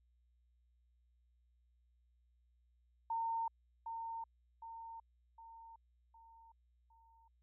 sine tone with echo, 912 Hz, A#5, 38 cents flat, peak -35 dBFS, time 3.1-3.48 s, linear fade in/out 5 ms, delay 760 ms, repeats 5, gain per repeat -6 dB, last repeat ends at 7.28 s, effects added 60 Hz sine -70 dBFS peak until 7.42 s

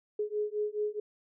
sine beating tone pair, 418.1 / 422.8 Hz, G#4 / G#4, +12 / +31 cents, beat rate 4.7 Hz, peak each -33 / -33 dBFS, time 0.19-1 s, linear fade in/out 5 ms, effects none

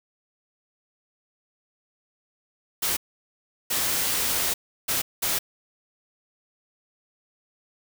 white noise bursts at uneven times, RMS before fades -25 dBFS, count 4, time 2.82-2.97 / 3.7-4.54 / 4.88-5.02 / 5.22-5.39 s, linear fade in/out 10 ms, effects none

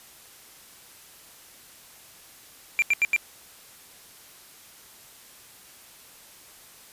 triangle tone bursts, 2370 Hz, D7, 15 cents sharp, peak -16 dBFS, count 4, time 2.79-3.163 s, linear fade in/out 0 ms, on 31 ms, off 83 ms, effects white hiss -50 dBFS RMS until 6.92 s + resampled to 32000 Hz

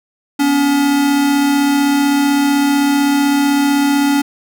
square tone pair together, 247.7 / 283.5 Hz, B3 / C#4, +5 / +39 cents, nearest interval major second, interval 234 cents, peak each -22 / -12 dBFS, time 0.39-4.22 s, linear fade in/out 10 ms, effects none

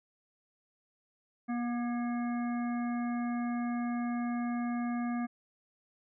harmonic tone with a mistuned harmonic, 240 Hz, B3, 49 cents flat, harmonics 1 / 3 / 5 / 7 / 9, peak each -31 / -41 / -45 / -48 / -50 dBFS, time 1.48-5.27 s, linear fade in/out 20 ms, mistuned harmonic 7, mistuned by -17 cents, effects none

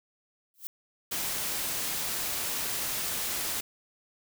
violet noise with exponential growth, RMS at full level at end -34 dBFS, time 0.54-0.67 s, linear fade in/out 0 ms, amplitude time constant 28 ms
white noise, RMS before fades -32 dBFS, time 1.11-3.61 s, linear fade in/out 10 ms
effects none

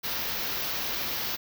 white band-stop noise, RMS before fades -31 dBFS, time 0.03-1.37 s, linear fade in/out 20 ms, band 5900 to 13000 Hz, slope 48 dB/octave, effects none

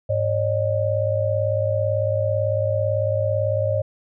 sine tone cluster, 104.2 / 549 / 607 Hz, G#2 / C#5 / D#5, +6 / -17 / -43 cents, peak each -23 dBFS, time 0.09-3.82 s, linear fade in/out 10 ms, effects none

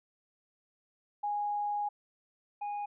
sine / triangle tone pair in turn, 826 / 823.1 Hz, G#5 / G#5, -10 / -16 cents, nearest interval unison, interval 6 cents, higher first, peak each -30 / -32 dBFS, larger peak first, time 1.23-1.89 / 2.61-2.86 s, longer first, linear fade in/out 10 ms, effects resampled to 8000 Hz

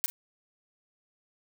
blue noise with echo, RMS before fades -27 dBFS, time 0.04-0.06 s, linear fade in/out 0 ms, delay 40 ms, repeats 1, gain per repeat -15 dB, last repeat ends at 0.1 s, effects none

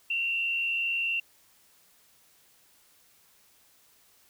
sine tone with frequency modulation, 2738 Hz, F7, 35 cents flat, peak -26 dBFS, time 0.1-1.2 s, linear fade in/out 5 ms, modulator 78.8 Hz, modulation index 0.8, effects white hiss -62 dBFS RMS until 4.29 s

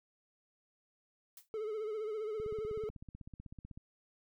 blue noise with exponential decay, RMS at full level -48 dBFS, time 1.37-1.49 s, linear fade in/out 2 ms, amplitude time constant 24 ms
triangle tone with vibrato, 430.9 Hz, A4, 36 cents flat, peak -34 dBFS, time 1.54-2.89 s, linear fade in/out 0 ms, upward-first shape sine, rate 15 Hz, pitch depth 60 cents each way
click train, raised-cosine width 5 ms, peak -36 dBFS, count 23, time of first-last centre 2.4-3.775 s, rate 16 Hz
effects none

